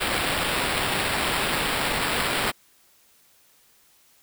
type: noise with sample-and-hold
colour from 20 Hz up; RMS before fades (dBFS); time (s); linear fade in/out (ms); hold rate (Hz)
white; -25; 0-2.52; 20; 6300
effects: white hiss -59 dBFS RMS until 4.22 s